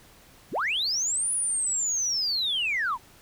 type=linear two-way sweep; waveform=sine; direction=up then down; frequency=38.74 to 9956 to 870 Hz; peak=-23 dBFS; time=0.51-2.98 s; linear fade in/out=50 ms; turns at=1.32 s; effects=tanh soft clip ceiling -20 dBFS + pink hiss -54 dBFS RMS until 3.21 s